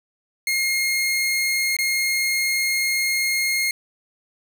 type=tone with dropouts; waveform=sawtooth; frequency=2141 Hz; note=C7; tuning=39 cents sharp; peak=-16 dBFS; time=0.47-3.71 s; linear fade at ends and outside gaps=2 ms; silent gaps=1.767-1.787 s; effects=none